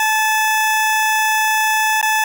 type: tone with dropouts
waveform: 20% pulse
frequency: 869 Hz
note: A5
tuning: 22 cents flat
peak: -9 dBFS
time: 0-2.24 s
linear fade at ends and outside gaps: 2 ms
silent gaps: 2.014-2.027 s
effects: none